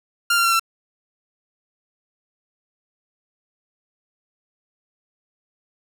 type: tone with pitch steps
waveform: sawtooth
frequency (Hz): 1396 / 1379.2 / 1362.5 / 1346.1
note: F6 / F6 / F6 / E6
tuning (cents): -1 / -22 / -43 / +36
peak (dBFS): -12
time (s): 0.3-0.596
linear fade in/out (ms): 5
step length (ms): 74
effects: none